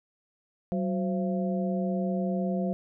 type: tone cluster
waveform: sine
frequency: 188.8 / 363.9 / 526 / 679 Hz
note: F#3 / F#4 / C5 / F5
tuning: +35 / -29 / +9 / -49 cents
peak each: -27 / -36 / -34 / -36 dBFS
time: 0.72-2.73 s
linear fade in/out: 0 ms
effects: none